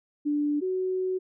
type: tone pair in turn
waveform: sine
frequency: 293.7 / 372.3 Hz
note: D4 / F#4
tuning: 0 / +11 cents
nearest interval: major third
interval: 411 cents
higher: second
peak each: -23 / -25 dBFS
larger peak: first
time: 0.25-0.61 / 0.61-1.19 s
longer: second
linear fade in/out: 20 ms
effects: none